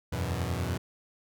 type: chord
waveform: sawtooth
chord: E suspended second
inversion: none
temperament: equal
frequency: 82.41 / 92.5 / 123.47 Hz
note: E2 / F#2 / B2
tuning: 0 / 0 / 0 cents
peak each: -29 / -29 / -30 dBFS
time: 0.12-0.78 s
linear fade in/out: 10 ms
effects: none